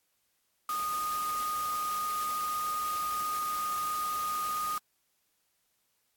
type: tone in noise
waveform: sine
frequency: 1234 Hz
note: D#6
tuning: 15 cents flat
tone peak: -30 dBFS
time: 0.69-4.78 s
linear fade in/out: 2 ms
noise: white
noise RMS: -41 dBFS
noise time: 0.69-4.78 s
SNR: +8 dB
effects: white hiss -75 dBFS RMS until 6.16 s + AAC 64 kbps